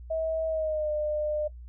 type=tone with pitch glide; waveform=sine; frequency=643 to 603.4 Hz; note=E5 to D5; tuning=-43 to +47 cents; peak=-26 dBFS; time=0.1-1.48 s; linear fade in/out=10 ms; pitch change=-110 cents; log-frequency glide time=0.47-0.91 s; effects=noise-tail reverb RT60 0.1 s tail -17 dB re dry + added 60 Hz sine -41 dBFS peak until 1.68 s